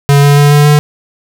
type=tone with pitch steps; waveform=square; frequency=141.9 / 143.38 / 144.88 / 146.4 / 147.93 Hz; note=C#3 / D3 / D3 / D3 / D3; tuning=+41 / -41 / -23 / -5 / +13 cents; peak=-4 dBFS; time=0.09-0.79 s; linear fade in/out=0 ms; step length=140 ms; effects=none

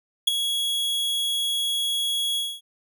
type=tone with ADSR envelope; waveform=45% pulse; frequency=3336 Hz; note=G#7; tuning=7 cents sharp; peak=-13 dBFS; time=0.27-2.61 s; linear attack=9 ms; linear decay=11 ms; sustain=-10 dB; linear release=240 ms; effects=none

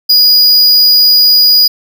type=tone; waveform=square; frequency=4908 Hz; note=D#8; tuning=25 cents flat; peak=-4 dBFS; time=0.09-1.68 s; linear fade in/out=10 ms; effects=none

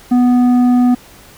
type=tone with tanh clipping; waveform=sine; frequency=246.9 Hz; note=B3; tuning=in tune; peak=-9 dBFS; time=0.11-0.95 s; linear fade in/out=10 ms; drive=8 dB; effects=pink hiss -41 dBFS RMS until 1.37 s

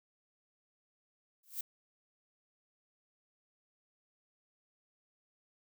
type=noise with exponential growth; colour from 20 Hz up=violet; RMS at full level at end=-34 dBFS; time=1.43-1.61 s; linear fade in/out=5 ms; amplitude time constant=39 ms; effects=none

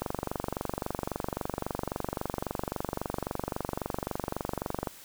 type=click train; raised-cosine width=1 ms; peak=-16 dBFS; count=116; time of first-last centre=0.02-4.872 s; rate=23.7 Hz; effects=white hiss -50 dBFS RMS until 5.04 s

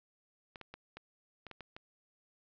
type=clicks; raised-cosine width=0.3 ms; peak=-30 dBFS; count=8; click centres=0.558 / 0.613 / 0.74 / 0.97 / 1.467 / 1.513 / 1.607 / 1.765 s; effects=low-pass 5000 Hz 12 dB/octave

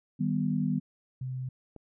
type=chord; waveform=sine; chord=Eb augmented; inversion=none; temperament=equal; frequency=155.56 / 196 / 246.9 Hz; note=Eb3 / G3 / B3; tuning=0 / 0 / 0 cents; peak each=-30 dBFS; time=0.19-0.8 s; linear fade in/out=20 ms
type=tone; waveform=sine; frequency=128.9 Hz; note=C3; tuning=26 cents flat; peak=-32 dBFS; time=1.21-1.49 s; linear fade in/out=5 ms
type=click; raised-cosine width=2 ms; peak=-32 dBFS; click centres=1.763 s
effects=none

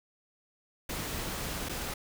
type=noise with dropouts; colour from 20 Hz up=pink; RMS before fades=-36 dBFS; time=0.89-1.94 s; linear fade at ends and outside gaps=5 ms; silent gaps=1.688-1.693 s; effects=none

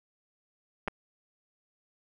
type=clicks; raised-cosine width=0.5 ms; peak=-17 dBFS; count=2; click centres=0.877 / 0.882 s; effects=none

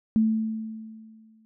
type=tone with exponential decay; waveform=sine; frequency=220.4 Hz; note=A3; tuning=3 cents sharp; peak=-16 dBFS; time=0.16-1.45 s; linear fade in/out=0 ms; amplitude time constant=280 ms; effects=none

